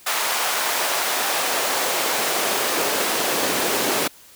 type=noise with high-pass filter sweep; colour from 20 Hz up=pink; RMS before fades=-22 dBFS; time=0.06-4.08 s; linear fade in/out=10 ms; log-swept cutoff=870 to 300 Hz; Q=1.1; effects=white hiss -48 dBFS RMS until 4.35 s